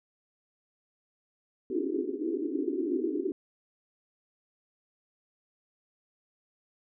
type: band-pass noise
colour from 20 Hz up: white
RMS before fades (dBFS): -31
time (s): 1.7-3.32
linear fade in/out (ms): 2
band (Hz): 260 to 410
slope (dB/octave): 96
effects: none